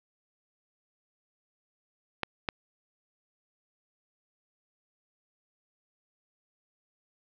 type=clicks; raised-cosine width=0.3 ms; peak=-12 dBFS; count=2; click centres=2.233 / 2.488 s; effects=low-pass 5000 Hz 12 dB/octave + 8-bit